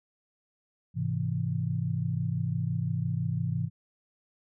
sine chord, Ab augmented, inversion none, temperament equal with one note detuned, 104.91 / 130.81 / 164.81 Hz, Ab2 / C3 / E3, +18 / 0 / 0 cents, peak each -32 / -31 / -31 dBFS, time 0.94-3.7 s, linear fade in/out 50 ms, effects none

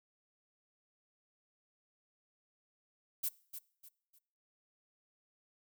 violet noise with echo, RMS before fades -35 dBFS, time 3.23-3.29 s, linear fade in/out 10 ms, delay 300 ms, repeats 3, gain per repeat -10 dB, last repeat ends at 4.19 s, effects noise-tail reverb RT60 0.6 s tail -22 dB re dry

